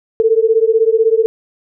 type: beating tone pair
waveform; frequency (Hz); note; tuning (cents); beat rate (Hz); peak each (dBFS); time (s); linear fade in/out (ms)
sine; 440 / 456; A4 / A#4; 0 / -38; 16; -12; 0.2-1.26; 0
effects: none